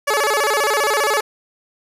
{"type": "tone with vibrato", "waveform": "15% pulse", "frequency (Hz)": 493.9, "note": "B4", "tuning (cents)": 0, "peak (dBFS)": -9, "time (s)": [0.07, 1.21], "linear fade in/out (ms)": 10, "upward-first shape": "square", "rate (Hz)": 15, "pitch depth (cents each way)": 250, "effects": ["resampled to 32000 Hz", "8-bit"]}